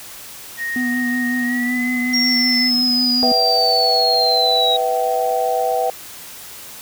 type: tone with pitch glide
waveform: sine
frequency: 1864.7 to 2033 Hz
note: A#6 to B6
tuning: 0 to +50 cents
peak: -21 dBFS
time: 0.57-2.71 s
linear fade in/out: 50 ms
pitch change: +150 cents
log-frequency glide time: 1.41-1.85 s
type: tone with vibrato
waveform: triangle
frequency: 246.9 Hz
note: B3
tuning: in tune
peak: -17 dBFS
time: 0.76-3.32 s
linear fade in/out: 2 ms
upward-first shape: sine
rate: 5.4 Hz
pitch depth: 22 cents each way
type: linear sweep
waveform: sine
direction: down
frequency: 5588 to 3810 Hz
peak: -15 dBFS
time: 2.13-4.77 s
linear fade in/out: 10 ms
type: chord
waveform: sine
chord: E minor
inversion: second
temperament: equal with one note detuned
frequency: 493.9 / 659.3 / 767.4 Hz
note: B4 / E5 / G5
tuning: 0 / 0 / -37 cents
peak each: -21 / -21 / -19 dBFS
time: 3.23-5.9 s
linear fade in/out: 0 ms
effects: white hiss -36 dBFS RMS until 6.81 s